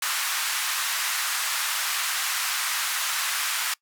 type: band-pass noise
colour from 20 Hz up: pink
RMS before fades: -27 dBFS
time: 0.02-3.74 s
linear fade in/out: 5 ms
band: 1100 to 15000 Hz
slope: 24 dB/octave
effects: noise-tail reverb RT60 0.1 s tail -23 dB re dry